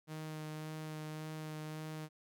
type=tone with vibrato; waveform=sawtooth; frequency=155.3 Hz; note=D#3; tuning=3 cents flat; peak=-38 dBFS; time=0.07-2.09 s; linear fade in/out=50 ms; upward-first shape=sine; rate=1.8 Hz; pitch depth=12 cents each way; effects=none